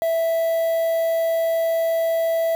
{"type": "tone with quantisation", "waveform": "triangle", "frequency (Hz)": 659.3, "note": "E5", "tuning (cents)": 0, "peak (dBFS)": -16, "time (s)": [0.02, 2.55], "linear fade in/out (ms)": 0, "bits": 6, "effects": []}